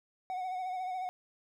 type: tone with vibrato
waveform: triangle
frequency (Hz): 740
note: F#5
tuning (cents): 0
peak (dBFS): -32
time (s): 0.3-1.09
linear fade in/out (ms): 0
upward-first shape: sine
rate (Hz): 14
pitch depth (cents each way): 38
effects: none